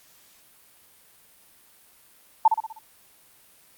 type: tone with echo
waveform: sine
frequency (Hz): 887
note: A5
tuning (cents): +14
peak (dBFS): -11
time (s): 2.45-2.48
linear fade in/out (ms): 5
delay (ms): 62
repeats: 5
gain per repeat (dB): -6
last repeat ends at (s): 2.79
effects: white hiss -56 dBFS RMS until 3.77 s + Opus 48 kbps